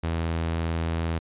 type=tone; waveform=sawtooth; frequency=82.41 Hz; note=E2; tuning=in tune; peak=-21 dBFS; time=0.03-1.19 s; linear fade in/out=10 ms; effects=resampled to 8000 Hz